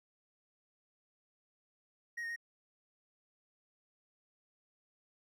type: tone with pitch steps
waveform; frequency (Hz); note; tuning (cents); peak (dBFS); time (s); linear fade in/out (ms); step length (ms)
triangle; 1882 / 1848 / 1868; A#6 / A#6 / A#6; +16 / -16 / +3; -36; 2.17-2.362; 10; 64
effects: none